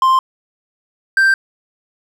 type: tone pair in turn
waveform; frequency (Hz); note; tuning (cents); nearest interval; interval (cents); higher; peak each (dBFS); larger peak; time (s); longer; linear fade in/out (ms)
triangle; 1048 / 1570.2; C6 / G6; +2 / +2; perfect fifth; 700; second; -7; neither; 0.02-0.19 / 1.17-1.34; neither; 2
effects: none